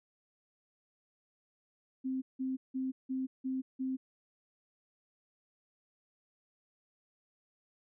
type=tone bursts; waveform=sine; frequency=261.6 Hz; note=C4; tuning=in tune; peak=-32 dBFS; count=6; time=2.04-3.97 s; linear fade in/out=20 ms; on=180 ms; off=170 ms; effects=none